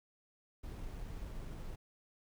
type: noise with sample-and-hold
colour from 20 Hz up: brown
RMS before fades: -44 dBFS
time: 0.63-1.76 s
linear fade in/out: 10 ms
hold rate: 8820 Hz
effects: none